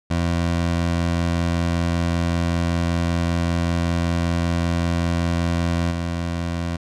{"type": "tone with level steps", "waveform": "20% pulse", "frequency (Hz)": 85.2, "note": "F2", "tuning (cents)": -42, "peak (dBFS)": [-14, -18], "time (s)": [0.1, 6.77], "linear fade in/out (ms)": 10, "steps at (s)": 5.9, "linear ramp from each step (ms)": 20, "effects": ["low-pass 7000 Hz 12 dB/octave"]}